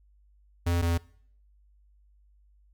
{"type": "tone pair in turn", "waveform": "square", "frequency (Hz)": [86.1, 84.87], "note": ["F2", "F2"], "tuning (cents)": [-24, -49], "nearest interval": "unison", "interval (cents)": 25, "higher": "first", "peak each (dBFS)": -24, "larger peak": "neither", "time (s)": [[0.66, 0.82], [0.82, 0.98]], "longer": "neither", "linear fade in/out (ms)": 10, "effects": ["noise-tail reverb RT60 0.6 s tail -22 dB re dry", "added 50 Hz sine -58 dBFS peak until 2.73 s"]}